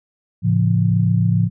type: chord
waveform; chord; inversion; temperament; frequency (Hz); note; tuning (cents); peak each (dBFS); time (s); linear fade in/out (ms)
sine; A augmented; none; just; 110 / 137.5 / 171.88; A2 / C#3 / E#3; 0 / -14 / -27; -16 / -21 / -17; 0.42-1.5; 50
effects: none